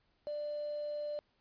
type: tone with quantisation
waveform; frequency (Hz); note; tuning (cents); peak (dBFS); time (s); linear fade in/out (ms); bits
sine; 592; D5; +14; -36; 0.27-1.19; 0; 8
effects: pink hiss -75 dBFS RMS until 1.4 s + resampled to 11025 Hz